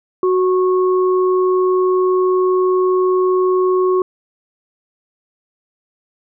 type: tone pair together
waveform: sine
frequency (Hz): 370 / 1097.6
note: F#4 / C#6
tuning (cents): 0 / -17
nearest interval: octave + perfect fifth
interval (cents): 1883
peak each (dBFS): -12 / -21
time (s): 0.23-4.02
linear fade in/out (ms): 2
effects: none